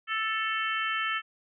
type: harmonic tone with a mistuned harmonic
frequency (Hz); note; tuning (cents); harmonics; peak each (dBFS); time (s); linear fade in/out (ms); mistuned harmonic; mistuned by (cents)
440; A4; 0; 3 / 4 / 5 / 6 / 7; -31 / -32 / -36 / -36 / -36; 0.07-1.22; 50; 6; +24
effects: none